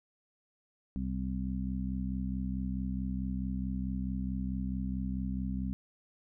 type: harmonic tone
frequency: 64.6 Hz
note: C2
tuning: 21 cents flat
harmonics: 1 / 2 / 3 / 4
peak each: -36 / -42 / -35 / -40 dBFS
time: 0.96-5.73 s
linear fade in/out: 0 ms
effects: none